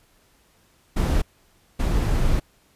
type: noise bursts at uneven times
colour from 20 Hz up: brown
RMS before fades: -20 dBFS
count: 2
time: 0.96-1.22 / 1.79-2.4 s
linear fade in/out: 10 ms
effects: pink hiss -60 dBFS RMS until 2.75 s + resampled to 32000 Hz